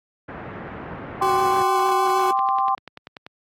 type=low-pass noise; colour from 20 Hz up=pink; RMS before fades=-33 dBFS; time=0.28-1.63 s; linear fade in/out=10 ms; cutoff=1900 Hz; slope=24 dB/octave
type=chord; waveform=sine; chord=G suspended fourth; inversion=none; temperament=just; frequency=784 / 1045.3 / 1176 Hz; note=G5 / C6 / D6; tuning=0 / -2 / +2 cents; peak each=-21 / -21 / -26 dBFS; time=1.21-2.75 s; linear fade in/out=5 ms
type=tone with vibrato; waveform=40% pulse; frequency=374 Hz; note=F#4; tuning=19 cents sharp; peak=-22 dBFS; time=1.22-2.31 s; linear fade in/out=2 ms; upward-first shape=square; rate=6.5 Hz; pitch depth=11 cents each way
type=click train; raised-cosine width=0.3 ms; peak=-21 dBFS; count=13; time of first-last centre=2.1-3.265 s; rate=10.3 Hz
effects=high-pass 100 Hz 12 dB/octave + AAC 48 kbps